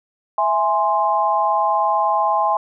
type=chord; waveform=sine; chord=E augmented; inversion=none; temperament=equal; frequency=659.3 / 830.6 / 1046.5 Hz; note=E5 / G#5 / B#5; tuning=0 / 0 / 0 cents; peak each=-22 / -18 / -19 dBFS; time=0.38-2.57 s; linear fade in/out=2 ms; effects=none